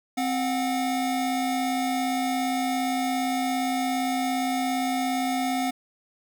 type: tone pair together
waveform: square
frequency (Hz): 261.6 / 727.4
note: C4 / F#5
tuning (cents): 0 / -30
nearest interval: octave + tritone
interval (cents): 1770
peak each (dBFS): -27 / -28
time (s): 0.17-5.71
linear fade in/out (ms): 10
effects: none